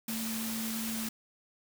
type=tone in noise; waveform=sine; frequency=223.9 Hz; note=A3; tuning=30 cents sharp; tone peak=-35 dBFS; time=0.08-1.09 s; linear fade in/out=5 ms; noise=white; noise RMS=-38 dBFS; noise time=0.08-1.09 s; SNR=0 dB; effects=none